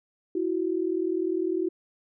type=tone pair together; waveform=sine; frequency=331.7 / 371.7 Hz; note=E4 / F#4; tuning=+11 / +8 cents; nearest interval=major second; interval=197 cents; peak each=-27 dBFS; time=0.35-1.69 s; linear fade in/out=5 ms; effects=none